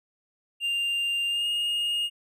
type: tone with pitch glide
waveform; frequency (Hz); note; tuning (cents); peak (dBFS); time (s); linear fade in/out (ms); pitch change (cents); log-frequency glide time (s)
triangle; 2794 to 2848; F7 to F7; 0 to +33; -23; 0.6-2.1; 50; +33; 1.28-1.47
effects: none